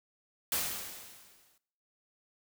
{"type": "noise with exponential decay", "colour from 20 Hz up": "white", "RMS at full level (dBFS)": -30, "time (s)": [0.52, 1.58], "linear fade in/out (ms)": 2, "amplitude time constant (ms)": 230, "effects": ["noise-tail reverb RT60 0.7 s tail -20 dB re dry"]}